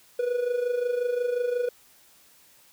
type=tone with amplitude modulation; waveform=triangle; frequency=488.5 Hz; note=B4; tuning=19 cents flat; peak=-19 dBFS; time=0.19-1.69 s; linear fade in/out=5 ms; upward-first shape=sine; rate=25.6 Hz; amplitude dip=65%; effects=white hiss -57 dBFS RMS until 2.72 s